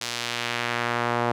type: tone with band-pass filter sweep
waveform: sawtooth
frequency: 119.3 Hz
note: A#2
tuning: 41 cents sharp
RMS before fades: -27 dBFS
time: 0.01-1.32 s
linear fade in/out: 5 ms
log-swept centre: 5200 to 840 Hz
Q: 1
effects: none